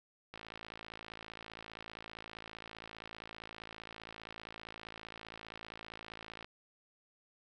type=click train; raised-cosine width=0.3 ms; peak=-30 dBFS; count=338; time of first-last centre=0.34-6.445 s; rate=55.2 Hz; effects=none